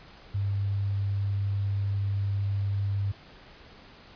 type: tone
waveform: sine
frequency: 99.6 Hz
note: G2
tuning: 28 cents sharp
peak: -25 dBFS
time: 0.34-3.12 s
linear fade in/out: 10 ms
effects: pink hiss -51 dBFS RMS until 4.15 s + resampled to 11025 Hz